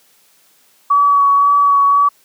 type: tone with vibrato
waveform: sine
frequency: 1134 Hz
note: C#6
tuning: 39 cents sharp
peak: -8 dBFS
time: 0.9-2.09 s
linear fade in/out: 10 ms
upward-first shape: sine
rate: 1.9 Hz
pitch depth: 16 cents each way
effects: white hiss -53 dBFS RMS until 2.24 s + high-pass 150 Hz 12 dB/octave